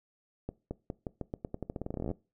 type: accelerating click train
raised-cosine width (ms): 2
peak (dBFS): -22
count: 24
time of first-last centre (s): 0.49-2.114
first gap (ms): 220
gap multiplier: 0.87
effects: noise-tail reverb RT60 0.3 s tail -21 dB re dry